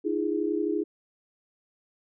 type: tone cluster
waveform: sine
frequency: 307.6 / 339.3 / 413.9 Hz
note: D#4 / F4 / G#4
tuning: -20 / -50 / -6 cents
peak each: -29 dBFS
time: 0.04-0.84 s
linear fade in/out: 20 ms
effects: none